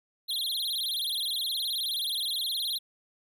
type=tone with vibrato; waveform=square; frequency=3672 Hz; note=A#7; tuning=27 cents flat; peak=-29 dBFS; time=0.28-2.79 s; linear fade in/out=20 ms; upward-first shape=sine; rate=19 Hz; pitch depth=240 cents each way; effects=none